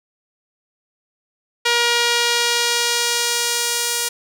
sawtooth tone with band-pass filter sweep, 474.9 Hz, A#4, 32 cents sharp, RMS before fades -19 dBFS, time 1.65-4.09 s, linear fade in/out 10 ms, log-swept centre 3300 to 8800 Hz, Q 0.82, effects none

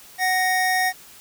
square tone pair together, 743.4 / 1864.7 Hz, F#5 / A#6, +8 / 0 cents, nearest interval octave + major third, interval 1592 cents, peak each -22 dBFS, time 0.18-0.93 s, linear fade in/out 50 ms, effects white hiss -46 dBFS RMS until 1.2 s

